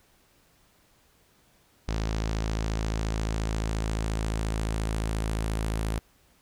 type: tone with low-pass filter sweep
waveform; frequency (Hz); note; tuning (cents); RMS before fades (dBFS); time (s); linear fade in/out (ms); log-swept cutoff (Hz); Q
sawtooth; 54.3; A1; -22; -29; 1.88-5.99; 0; 5800 to 11000; 1.7
effects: pink hiss -63 dBFS RMS until 6.41 s